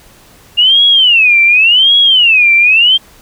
sine tone with vibrato, 2794 Hz, F7, in tune, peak -4 dBFS, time 0.57-2.98 s, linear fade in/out 20 ms, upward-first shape sine, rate 0.89 Hz, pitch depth 300 cents each way, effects pink hiss -42 dBFS RMS until 3.21 s

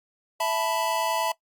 square chord, E suspended fourth, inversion none, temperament just, 659.3 / 879 / 988.9 Hz, E5 / A5 / B5, 0 / -2 / +2 cents, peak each -29 dBFS, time 0.4-1.32 s, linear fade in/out 5 ms, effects noise-tail reverb RT60 0.1 s tail -20 dB re dry + Opus 48 kbps

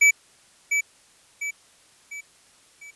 square tone with echo, 2300 Hz, D7, 37 cents flat, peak -13 dBFS, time 0.01-0.11 s, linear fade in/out 10 ms, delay 700 ms, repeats 4, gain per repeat -7 dB, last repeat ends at 2.91 s, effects white hiss -56 dBFS RMS until 2.95 s + resampled to 24000 Hz

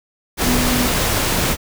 sine tone in noise, 246.4 Hz, B3, 4 cents flat, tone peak -19 dBFS, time 0.42-0.89 s, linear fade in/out 50 ms, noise pink, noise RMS -18 dBFS, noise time 0.37-1.57 s, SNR -4 dB, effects none

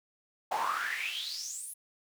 brown noise with high-pass filter sweep, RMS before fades -35 dBFS, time 0.51-1.74 s, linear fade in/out 10 ms, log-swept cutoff 760 to 11000 Hz, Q 9.2, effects none

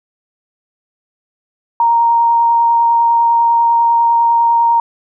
sine tone with vibrato, 932.3 Hz, A#5, in tune, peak -8 dBFS, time 1.8-4.8 s, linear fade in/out 2 ms, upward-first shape sine, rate 10 Hz, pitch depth 8 cents each way, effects none

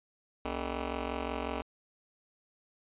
10% pulse ring-modulated tone, 174.5 Hz, F3, 1 cent flat, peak -22 dBFS, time 0.45-1.62 s, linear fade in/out 2 ms, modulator 110 Hz, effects resampled to 8000 Hz

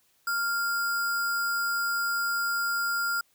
sine tone with sample-and-hold, 1395 Hz, F6, 2 cents flat, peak -25 dBFS, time 0.27-3.21 s, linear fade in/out 5 ms, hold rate 6300 Hz, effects white hiss -67 dBFS RMS until 3.34 s

